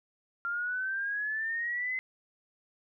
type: exponential sweep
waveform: sine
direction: up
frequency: 1383 to 2057 Hz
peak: -30 dBFS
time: 0.45-1.99 s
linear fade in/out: 0 ms
effects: none